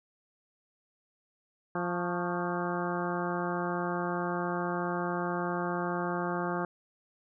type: harmonic tone with a mistuned harmonic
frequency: 175.4 Hz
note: F3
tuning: 8 cents sharp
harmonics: 1 / 2 / 3 / 4 / 5 / 6 / 7 / 8 / 9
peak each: -35 / -35 / -39 / -38 / -39 / -40 / -40 / -42 / -42 dBFS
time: 1.75-6.65 s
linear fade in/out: 2 ms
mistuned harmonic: 6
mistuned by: +86 cents
effects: none